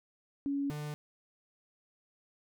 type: tone pair in turn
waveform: sine / 45% pulse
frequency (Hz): 280.6 / 149.04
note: C#4 / D3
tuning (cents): +21 / +26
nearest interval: major seventh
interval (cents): 1095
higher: first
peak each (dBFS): -30 / -37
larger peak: first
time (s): 0.46-0.7 / 0.7-0.94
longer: neither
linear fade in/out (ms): 0
effects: none